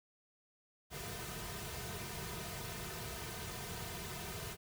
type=noise with comb filter; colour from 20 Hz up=pink; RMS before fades=-44 dBFS; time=0.9-4.57 s; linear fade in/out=50 ms; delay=3.6 ms; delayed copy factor=-0.9; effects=none